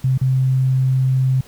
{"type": "tone with dropouts", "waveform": "sine", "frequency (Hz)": 130.81, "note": "C3", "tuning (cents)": 0, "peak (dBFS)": -13, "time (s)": [0.04, 1.41], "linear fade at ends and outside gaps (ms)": 5, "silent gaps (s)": [0.177, 0.213], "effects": ["pink hiss -46 dBFS RMS until 1.47 s"]}